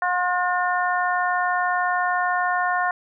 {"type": "harmonic tone with a mistuned harmonic", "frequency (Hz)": 360, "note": "F#4", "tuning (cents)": -47, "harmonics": [2, 3, 4, 5], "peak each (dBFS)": [-23, -25, -26, -27], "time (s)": [0.02, 2.91], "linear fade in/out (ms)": 2, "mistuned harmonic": 3, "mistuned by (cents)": -22, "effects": []}